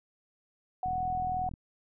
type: tone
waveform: sine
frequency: 740 Hz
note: F#5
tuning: in tune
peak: -29 dBFS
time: 0.83-1.49 s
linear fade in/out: 2 ms
type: click train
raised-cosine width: 5 ms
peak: -30 dBFS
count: 29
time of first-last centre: 0.86-1.538 s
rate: 41.3 Hz
effects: none